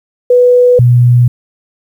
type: tone pair in turn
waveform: sine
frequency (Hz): 493.5 / 122.06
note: B4 / B2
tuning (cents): -1 / -20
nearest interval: 2 octaves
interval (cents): 2419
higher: first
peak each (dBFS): -3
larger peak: neither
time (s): 0.3-0.79 / 0.79-1.28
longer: neither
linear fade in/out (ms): 5
effects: 7-bit